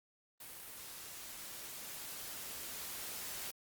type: noise with level ramp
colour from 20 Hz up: white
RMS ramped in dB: -50 to -43 dBFS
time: 0.4-3.51 s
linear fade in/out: 5 ms
effects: Opus 32 kbps